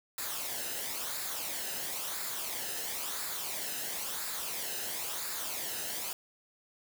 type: noise with flanger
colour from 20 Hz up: white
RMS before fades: -37 dBFS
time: 0.18-6.13 s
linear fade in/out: 2 ms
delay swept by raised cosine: 0.33 to 0.89 ms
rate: 0.98 Hz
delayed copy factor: -0.55
effects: none